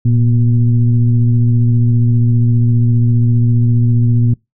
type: tone with frequency modulation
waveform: sine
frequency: 116.54 Hz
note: A#2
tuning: in tune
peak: -8 dBFS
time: 0.05-4.34 s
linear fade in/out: 5 ms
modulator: 124 Hz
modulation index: 0.64
effects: noise-tail reverb RT60 0.2 s tail -26 dB re dry